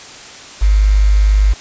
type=tone with quantisation; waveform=sine; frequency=51 Hz; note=G#1; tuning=31 cents flat; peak=-7 dBFS; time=0.61-1.54 s; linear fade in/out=20 ms; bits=5; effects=white hiss -34 dBFS RMS until 1.6 s + resampled to 16000 Hz